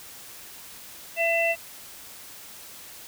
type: harmonic tone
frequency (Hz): 670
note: E5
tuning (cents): +28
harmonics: 1 / 3 / 4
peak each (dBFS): -24 / -29 / -24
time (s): 1.16-1.56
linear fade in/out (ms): 50
effects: white hiss -44 dBFS RMS until 3.07 s